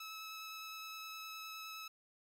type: tone with vibrato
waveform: 15% pulse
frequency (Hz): 1298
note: E6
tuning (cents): -27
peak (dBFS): -39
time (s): 0-1.88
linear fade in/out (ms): 5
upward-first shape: sine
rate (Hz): 9.7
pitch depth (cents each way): 10
effects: none